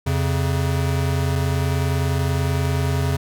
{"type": "tone pair together", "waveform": "square", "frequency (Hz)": [86, 136.52], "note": ["F2", "C#3"], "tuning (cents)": [-26, -26], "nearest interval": "minor sixth", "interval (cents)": 800, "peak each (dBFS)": -22, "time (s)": [0.06, 3.17], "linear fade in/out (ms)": 10, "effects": []}